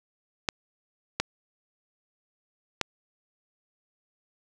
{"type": "clicks", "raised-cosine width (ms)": 0.2, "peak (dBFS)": -7, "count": 3, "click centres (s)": [0.488, 1.2, 2.813], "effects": []}